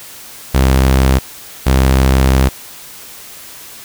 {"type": "tone pair in turn", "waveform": "sawtooth", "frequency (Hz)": [65.9, 65.9], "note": ["C2", "C2"], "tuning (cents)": [13, 13], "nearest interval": "unison", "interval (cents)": 0, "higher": "neither", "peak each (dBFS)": -4, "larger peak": "neither", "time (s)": [[0.54, 1.19], [1.66, 2.49]], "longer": "second", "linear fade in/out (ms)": 10, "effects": ["white hiss -34 dBFS RMS until 3.84 s"]}